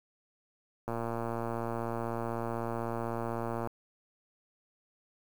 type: click train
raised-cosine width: 1 ms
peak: -21 dBFS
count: 325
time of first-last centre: 0.88-3.673 s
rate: 116 Hz
effects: 8-bit